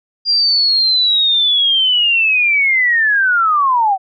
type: linear sweep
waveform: sine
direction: down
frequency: 4812 to 739 Hz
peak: -10 dBFS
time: 0.25-3.98 s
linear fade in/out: 50 ms
effects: none